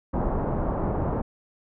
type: low-pass noise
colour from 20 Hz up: pink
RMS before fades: -26 dBFS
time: 0.13-1.22 s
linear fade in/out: 10 ms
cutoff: 1000 Hz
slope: 24 dB/octave
effects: none